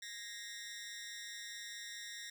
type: tone with amplitude modulation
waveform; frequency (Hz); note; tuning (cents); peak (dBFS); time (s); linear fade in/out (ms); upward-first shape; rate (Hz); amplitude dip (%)
15% pulse; 1864.7; A#6; 0; -35; 0.02-2.3; 5; sine; 219; 90
effects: none